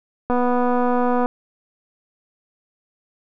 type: click train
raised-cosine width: 1 ms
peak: -8 dBFS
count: 237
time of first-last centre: 0.3-1.259 s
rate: 246 Hz
effects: none